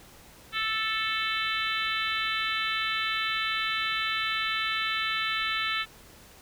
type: harmonic tone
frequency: 440 Hz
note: A4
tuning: in tune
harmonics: 3 / 4 / 5 / 6 / 7 / 8 / 9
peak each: -32 / -33 / -34 / -35 / -35 / -36 / -37 dBFS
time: 0.52-5.86 s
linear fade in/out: 50 ms
effects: pink hiss -52 dBFS RMS until 6.41 s